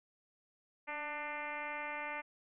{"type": "tone with frequency modulation", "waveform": "sine", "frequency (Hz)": 1489, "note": "F#6", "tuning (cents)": 11, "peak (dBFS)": -38, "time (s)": [0.87, 2.22], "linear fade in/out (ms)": 20, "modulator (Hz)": 300, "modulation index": 3.1, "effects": []}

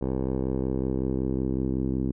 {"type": "tone with low-pass filter sweep", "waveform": "10% pulse", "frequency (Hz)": 65.41, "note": "C2", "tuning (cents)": 0, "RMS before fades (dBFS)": -27, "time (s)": [0.01, 2.12], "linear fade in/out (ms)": 10, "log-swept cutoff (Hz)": [570, 300], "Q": 1.7, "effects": []}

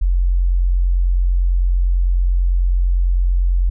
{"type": "tone", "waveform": "sine", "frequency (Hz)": 44.51, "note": "F1", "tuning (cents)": 34, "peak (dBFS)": -12, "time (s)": [0.01, 3.7], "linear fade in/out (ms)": 10, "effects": []}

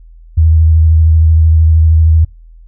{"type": "tone with vibrato", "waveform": "sine", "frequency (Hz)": 80.1, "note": "E2", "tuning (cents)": -49, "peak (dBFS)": -4, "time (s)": [0.37, 2.25], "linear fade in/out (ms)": 10, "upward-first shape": "sine", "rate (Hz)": 13, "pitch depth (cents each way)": 29, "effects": ["noise-tail reverb RT60 0.3 s tail -26 dB re dry", "added 41 Hz sine -34 dBFS peak until 2.67 s"]}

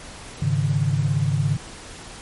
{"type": "chord", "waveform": "sine", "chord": "Ab suspended fourth", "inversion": "none", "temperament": "just", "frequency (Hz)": [103.83, 138.43, 155.74], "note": ["Ab2", "Db3", "Eb3"], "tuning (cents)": [0, -2, 2], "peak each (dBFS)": [-24, -21, -23], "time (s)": [0.42, 1.57], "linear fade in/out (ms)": 5, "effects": ["pink hiss -39 dBFS RMS until 2.21 s", "MP3 48 kbps"]}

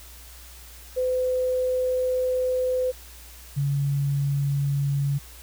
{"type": "tone pair in turn", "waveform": "sine", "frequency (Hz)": [508, 140.67], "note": ["B4", "C#3"], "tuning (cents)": [49, 26], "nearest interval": "octave + minor seventh", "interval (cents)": 2223, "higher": "first", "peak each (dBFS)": -21, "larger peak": "neither", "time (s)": [[0.96, 2.92], [3.56, 5.19]], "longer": "first", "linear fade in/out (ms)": 20, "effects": ["added 60 Hz sine -45 dBFS peak until 5.42 s", "white hiss -47 dBFS RMS until 5.42 s"]}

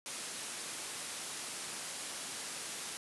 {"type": "low-pass noise", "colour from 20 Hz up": "white", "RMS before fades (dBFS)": -43, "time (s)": [0.06, 2.97], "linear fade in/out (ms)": 0, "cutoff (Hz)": 11000, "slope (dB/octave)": 96, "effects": ["high-pass 150 Hz 12 dB/octave"]}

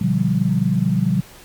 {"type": "chord", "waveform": "sine", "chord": "G dominant seventh", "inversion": "first", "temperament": "just", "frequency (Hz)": [122.5, 147, 176.4, 196], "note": ["B2", "D3", "F3", "G3"], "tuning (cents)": [-14, 2, 18, 0], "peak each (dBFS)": [-22, -22, -19, -20], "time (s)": [0.01, 1.21], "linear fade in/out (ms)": 5, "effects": ["pink hiss -43 dBFS RMS until 1.44 s", "MP3 96 kbps"]}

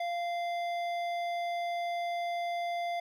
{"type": "tone with hard clipping", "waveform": "sine", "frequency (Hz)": 693, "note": "F5", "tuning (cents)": -14, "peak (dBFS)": -33, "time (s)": [0, 3], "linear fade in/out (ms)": 5, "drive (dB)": 11, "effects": []}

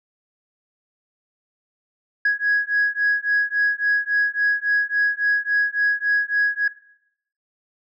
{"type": "beating tone pair", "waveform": "sine", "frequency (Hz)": [1661.2, 1664.8], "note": ["G#6", "G#6"], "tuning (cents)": [0, 4], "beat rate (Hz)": 3.6, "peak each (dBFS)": -19, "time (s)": [2.25, 6.68], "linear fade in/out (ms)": 5, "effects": ["noise-tail reverb RT60 0.7 s tail -17 dB re dry", "tanh soft clip ceiling -12 dBFS"]}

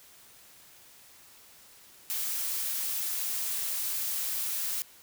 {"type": "noise", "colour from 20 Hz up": "blue", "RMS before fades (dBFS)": -32, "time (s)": [2.1, 4.82], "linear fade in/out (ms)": 0, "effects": ["white hiss -55 dBFS RMS until 5.02 s"]}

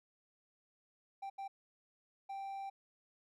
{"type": "tone bursts at uneven times", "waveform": "triangle", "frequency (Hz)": 784, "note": "G5", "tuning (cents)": 0, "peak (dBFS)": -39, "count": 3, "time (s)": [[1.22, 1.3], [1.38, 1.48], [2.29, 2.7]], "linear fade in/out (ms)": 10, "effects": []}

